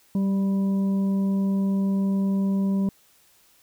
harmonic tone with a mistuned harmonic, 196.7 Hz, G3, 6 cents sharp, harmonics 1 / 2 / 3 / 5, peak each -20 / -37 / -40 / -44 dBFS, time 0.15-2.89 s, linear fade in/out 2 ms, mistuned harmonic 1, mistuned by -17 cents, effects white hiss -59 dBFS RMS until 3.62 s

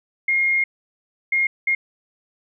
sine tone bursts at uneven times, 2137 Hz, C7, 36 cents sharp, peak -16 dBFS, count 3, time 0.28-0.64 / 1.32-1.47 / 1.67-1.75 s, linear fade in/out 5 ms, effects none

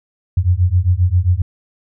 sine beating tone pair, 86.4 / 93.9 Hz, F2 / F#2, -18 / +26 cents, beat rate 7.5 Hz, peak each -14 dBFS, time 0.37-1.42 s, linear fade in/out 5 ms, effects none

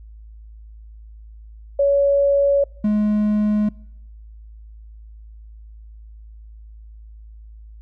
sine / triangle tone pair in turn, 562 / 210.5 Hz, C#5 / G#3, +24 / +24 cents, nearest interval octave + perfect fourth, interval 1700 cents, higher first, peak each -13 dBFS, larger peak neither, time 1.79-2.64 / 2.84-3.69 s, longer neither, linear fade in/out 5 ms, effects noise-tail reverb RT60 0.9 s tail -26 dB re dry + added 54 Hz sine -38 dBFS peak until 7.81 s

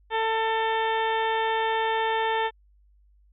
harmonic tone, 446 Hz, A4, 23 cents sharp, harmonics 1 / 2 / 3 / 4 / 5 / 6 / 7 / 8, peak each -28 / -25 / -37 / -31 / -38 / -41 / -39 / -39 dBFS, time 0.1-2.51 s, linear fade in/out 50 ms, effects added 50 Hz sine -56 dBFS peak until 3.32 s

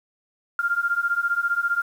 sine beating tone pair, 1390 / 1405 Hz, F6 / F6, -9 / +10 cents, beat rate 15 Hz, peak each -24 / -23 dBFS, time 0.59-1.82 s, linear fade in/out 2 ms, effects 8-bit

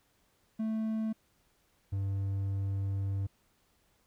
triangle tone pair in turn, 220 / 98 Hz, A3 / G2, 0 / 0 cents, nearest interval octave + major second, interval 1400 cents, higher first, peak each -28 dBFS, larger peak neither, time 0.59-1.13 / 1.92-3.27 s, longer second, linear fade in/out 10 ms, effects pink hiss -71 dBFS RMS until 4.06 s

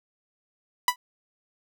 sawtooth tone with exponential decay, 987.8 Hz, B5, in tune, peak -11 dBFS, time 0.88-0.96 s, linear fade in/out 2 ms, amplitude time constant 16 ms, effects none

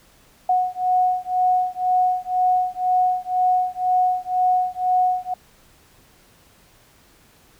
sine beating tone pair, 732 / 734 Hz, F#5 / F#5, -19 / -14 cents, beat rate 2 Hz, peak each -20 dBFS, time 0.49-5.34 s, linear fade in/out 5 ms, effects pink hiss -54 dBFS RMS until 7.59 s

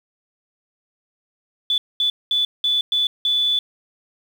sine tone bursts at uneven times, 3469 Hz, A7, 25 cents flat, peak -16 dBFS, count 6, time 1.7-1.78 / 2-2.1 / 2.31-2.45 / 2.64-2.81 / 2.92-3.07 / 3.25-3.59 s, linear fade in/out 2 ms, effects 7-bit

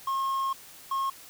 triangle tone pair in turn, 1077 / 1080.7 Hz, C6 / C#6, +50 / -44 cents, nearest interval unison, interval 6 cents, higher second, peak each -24 dBFS, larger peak neither, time 0.07-0.53 / 0.91-1.1 s, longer first, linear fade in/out 5 ms, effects white hiss -49 dBFS RMS until 1.29 s

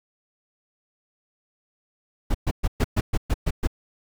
brown noise bursts, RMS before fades -20 dBFS, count 9, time 2.3-3.674 s, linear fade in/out 10 ms, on 46 ms, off 120 ms, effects none

